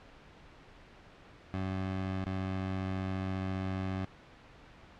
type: tone with dropouts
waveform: 20% pulse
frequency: 94.7 Hz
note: F#2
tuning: 41 cents sharp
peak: -28 dBFS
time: 1.54-4.05 s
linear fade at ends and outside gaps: 0 ms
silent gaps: 2.241-2.261 s
effects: pink hiss -55 dBFS RMS until 4.99 s + low-pass 3000 Hz 12 dB/octave